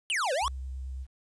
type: exponential two-way sweep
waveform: square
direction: down then up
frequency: 3200 to 493.9 to 1177 Hz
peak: -27 dBFS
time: 0.1-0.48 s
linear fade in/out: 0 ms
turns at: 0.33 s
type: tone with vibrato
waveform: sine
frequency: 65.41 Hz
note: C2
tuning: in tune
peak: -34 dBFS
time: 0.41-1.07 s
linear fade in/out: 50 ms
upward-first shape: triangle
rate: 9 Hz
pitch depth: 23 cents each way
effects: resampled to 24000 Hz + 11-bit